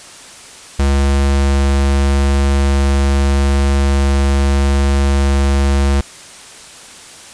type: tone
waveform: square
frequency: 69.2 Hz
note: C#2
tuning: 2 cents flat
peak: -11 dBFS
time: 0.79-6.01 s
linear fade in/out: 5 ms
effects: white hiss -36 dBFS RMS until 7.33 s + resampled to 22050 Hz